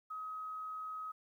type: tone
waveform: sine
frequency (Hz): 1268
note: D#6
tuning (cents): +32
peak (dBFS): -40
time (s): 0.1-1.12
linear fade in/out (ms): 10
effects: 12-bit